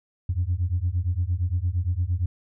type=beating tone pair; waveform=sine; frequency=84.6 / 93.3 Hz; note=E2 / F#2; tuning=+45 / +15 cents; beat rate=8.7 Hz; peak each=-24 dBFS; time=0.29-2.26 s; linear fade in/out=5 ms; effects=tanh soft clip ceiling -16 dBFS